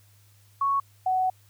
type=tone pair in turn; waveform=sine; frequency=1108.7 / 745.8 Hz; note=C#6 / F#5; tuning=0 / +14 cents; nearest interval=perfect fifth; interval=686 cents; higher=first; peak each=-21 dBFS; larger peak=neither; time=0.61-0.8 / 1.06-1.3 s; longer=second; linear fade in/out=5 ms; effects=added 102 Hz sine -56 dBFS peak until 1.49 s + white hiss -62 dBFS RMS until 1.49 s